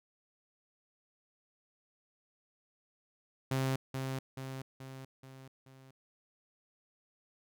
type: tone with echo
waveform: sawtooth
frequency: 132.7 Hz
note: C3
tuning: 25 cents sharp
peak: -26 dBFS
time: 3.51-3.76 s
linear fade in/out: 5 ms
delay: 430 ms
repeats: 5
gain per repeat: -5 dB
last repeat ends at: 5.91 s
effects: none